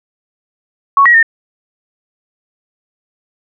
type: tone with pitch steps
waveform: sine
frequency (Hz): 1111 / 1906 / 1822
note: C#6 / A#6 / A#6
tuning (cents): +4 / +38 / -40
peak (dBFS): -4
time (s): 0.97-1.228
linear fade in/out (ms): 2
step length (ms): 86
effects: none